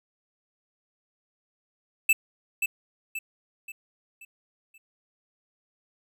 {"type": "tone with echo", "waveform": "square", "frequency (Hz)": 2637, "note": "E7", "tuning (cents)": 0, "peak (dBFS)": -17, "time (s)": [2.09, 2.13], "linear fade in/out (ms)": 5, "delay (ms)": 530, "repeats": 5, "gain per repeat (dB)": -7, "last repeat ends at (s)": 4.78, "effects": []}